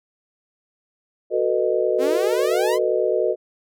sine chord, B dominant seventh, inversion second, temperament just, 370.4 / 444.5 / 493.9 / 617.4 Hz, F#4 / A4 / B4 / D#5, +2 / +18 / 0 / -14 cents, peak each -23 dBFS, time 1.3-3.36 s, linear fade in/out 50 ms
sawtooth exponential sweep, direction up, 246.7 to 1072 Hz, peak -21 dBFS, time 1.98-2.79 s, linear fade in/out 50 ms
effects none

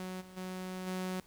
sawtooth tone with level steps, 185 Hz, F#3, in tune, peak -35 / -47 / -35 / -31 dBFS, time 0-1.2 s, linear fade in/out 2 ms, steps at 0.2 / 0.36 / 0.86 s, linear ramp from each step 20 ms, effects pink hiss -62 dBFS RMS until 1.26 s

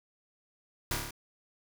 pink noise with echo, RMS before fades -31 dBFS, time 0.91-0.94 s, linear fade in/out 2 ms, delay 28 ms, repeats 6, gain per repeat -2 dB, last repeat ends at 1.108 s, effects none

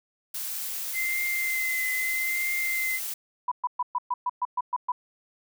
blue noise, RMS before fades -33 dBFS, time 0.34-3.14 s, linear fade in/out 5 ms
sine tone with vibrato, 2070 Hz, C7, 19 cents flat, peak -26 dBFS, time 0.93-3 s, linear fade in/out 50 ms, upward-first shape triangle, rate 0.78 Hz, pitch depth 31 cents each way
sine tone bursts, 987.8 Hz, B5, in tune, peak -23 dBFS, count 10, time 3.48-4.92 s, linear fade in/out 5 ms, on 36 ms, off 120 ms
effects none

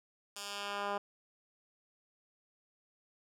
10% pulse tone with band-pass filter sweep, 202.4 Hz, G#3, 44 cents flat, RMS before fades -39 dBFS, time 0.36-0.98 s, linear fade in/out 5 ms, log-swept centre 7300 to 830 Hz, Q 0.78, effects none

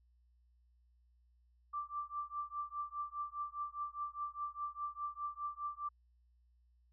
sine tone with tremolo, 1174.7 Hz, D6, in tune, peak -35 dBFS, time 1.73-5.89 s, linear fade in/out 10 ms, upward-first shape triangle, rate 4.9 Hz, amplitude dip 100%, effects added 60 Hz sine -67 dBFS peak until 6.92 s

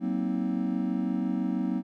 triangle chord, C half-diminished seventh, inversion second, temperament just, 188.37 / 235.5 / 261.6 / 314 Hz, Gb3 / Bb3 / C4 / Eb4, +31 / +18 / 0 / +16 cents, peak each -29 / -29 / -29 / -32 dBFS, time 0-1.83 s, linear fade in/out 50 ms, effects none

